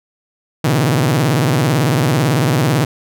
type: tone with vibrato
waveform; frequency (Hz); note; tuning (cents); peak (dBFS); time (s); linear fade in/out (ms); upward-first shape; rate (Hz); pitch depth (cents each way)
sawtooth; 138.59; C#3; 0; -8; 0.64-2.85; 5; sine; 18; 300
effects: none